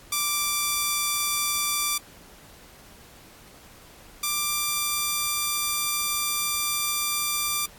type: tone pair in turn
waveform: 5% pulse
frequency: 1174.7 / 1182.2 Hz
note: D6 / D6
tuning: 0 / +11 cents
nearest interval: unison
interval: 11 cents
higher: second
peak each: -11 / -12 dBFS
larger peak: first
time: 0.12-1.98 / 4.23-7.66 s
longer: second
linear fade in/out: 5 ms
effects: pink hiss -50 dBFS RMS until 7.78 s + AAC 64 kbps